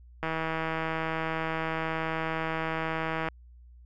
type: click train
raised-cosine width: 0.5 ms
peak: -16 dBFS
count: 493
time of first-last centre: 0.23-3.286 s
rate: 161 Hz
effects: added 60 Hz sine -49 dBFS peak until 3.85 s

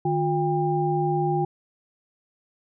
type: tone cluster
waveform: sine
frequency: 152.6 / 356.6 / 800 Hz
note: D#3 / F4 / G5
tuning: -33 / +36 / +35 cents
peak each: -25 dBFS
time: 0.05-1.45 s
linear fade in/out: 5 ms
effects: none

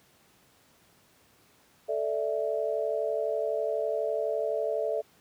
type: chord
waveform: sine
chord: A suspended fourth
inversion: none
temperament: equal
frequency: 440 / 587.3 / 659.3 Hz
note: A4 / D5 / E5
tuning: 0 / 0 / 0 cents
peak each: -31 dBFS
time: 1.88-5.02 s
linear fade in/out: 20 ms
effects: pink hiss -62 dBFS RMS until 5.2 s + high-pass 100 Hz 12 dB/octave

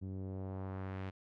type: tone with low-pass filter sweep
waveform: sawtooth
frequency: 95.1 Hz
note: F#2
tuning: 48 cents sharp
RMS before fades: -42 dBFS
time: 0.01-1.11 s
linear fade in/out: 20 ms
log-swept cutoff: 260 to 2800 Hz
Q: 1.1
effects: none

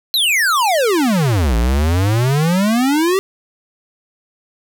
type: exponential two-way sweep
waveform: square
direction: down then up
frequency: 4186 to 55 to 396.7 Hz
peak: -13 dBFS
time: 0.14-3.19 s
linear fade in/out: 0 ms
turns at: 1.56 s
effects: none

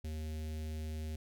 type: tone with notch filter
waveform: square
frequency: 77.78 Hz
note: D#2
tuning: in tune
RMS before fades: -40 dBFS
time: 0.04-1.16 s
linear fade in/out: 5 ms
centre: 1100 Hz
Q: 0.59
effects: none

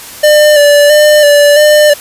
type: tone with vibrato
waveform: square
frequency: 591 Hz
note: D5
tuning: 11 cents sharp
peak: -3 dBFS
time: 0.23-1.94 s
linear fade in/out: 10 ms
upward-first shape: square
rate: 1.5 Hz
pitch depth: 28 cents each way
effects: white hiss -28 dBFS RMS until 2 s + resampled to 32000 Hz

